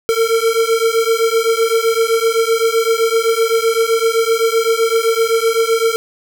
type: beating tone pair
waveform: square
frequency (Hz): 450.3 / 458.1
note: A4 / A#4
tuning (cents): +40 / -30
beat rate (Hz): 7.8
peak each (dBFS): -16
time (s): 0.09-5.96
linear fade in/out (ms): 0
effects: none